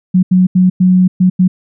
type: tone bursts at uneven times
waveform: sine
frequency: 183.6 Hz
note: F#3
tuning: 13 cents flat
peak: -5 dBFS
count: 6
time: 0.14-0.23 / 0.31-0.47 / 0.55-0.7 / 0.8-1.08 / 1.2-1.3 / 1.39-1.48 s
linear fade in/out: 10 ms
effects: none